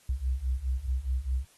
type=beating tone pair; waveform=sine; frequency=61.74 / 66.54 Hz; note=B1 / C2; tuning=0 / +30 cents; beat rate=4.8 Hz; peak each=-31 / -29 dBFS; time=0.09-1.45 s; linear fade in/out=5 ms; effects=white hiss -61 dBFS RMS until 1.57 s + AAC 32 kbps